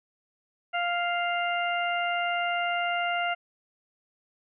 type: harmonic tone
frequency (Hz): 698.5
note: F5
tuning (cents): 0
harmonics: 1 / 2 / 3 / 4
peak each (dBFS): -28 / -31 / -33 / -34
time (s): 0.73-3.35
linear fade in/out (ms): 20
effects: none